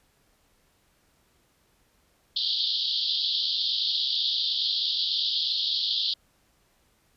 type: band-pass noise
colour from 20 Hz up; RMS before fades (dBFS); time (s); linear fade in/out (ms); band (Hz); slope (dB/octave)
pink; -27; 2.36-6.14; 5; 3200 to 4800; 96
effects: pink hiss -66 dBFS RMS until 7.16 s + resampled to 32000 Hz